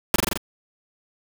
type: noise with echo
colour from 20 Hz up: pink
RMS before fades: -17 dBFS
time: 0.14-0.16 s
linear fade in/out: 2 ms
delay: 43 ms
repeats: 5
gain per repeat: -2 dB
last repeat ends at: 0.375 s
effects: none